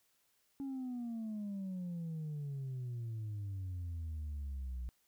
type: exponential sweep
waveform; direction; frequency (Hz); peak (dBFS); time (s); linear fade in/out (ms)
sine; down; 278.1 to 60; -36; 0.6-4.89; 0
effects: tanh soft clip ceiling -37 dBFS + white hiss -75 dBFS RMS until 5.07 s